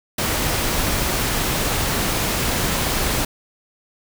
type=noise; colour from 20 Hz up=pink; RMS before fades=-21 dBFS; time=0.18-3.25 s; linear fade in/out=5 ms; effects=none